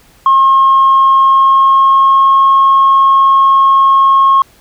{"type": "tone with pitch glide", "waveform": "sine", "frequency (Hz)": [1076, 1084.1], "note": ["C6", "C#6"], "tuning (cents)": [48, -39], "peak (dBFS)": -3, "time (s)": [0.26, 4.42], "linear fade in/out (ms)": 2, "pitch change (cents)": 13, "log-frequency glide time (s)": [1.2, 2.44], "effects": ["tanh soft clip ceiling -1 dBFS", "pink hiss -46 dBFS RMS until 4.6 s"]}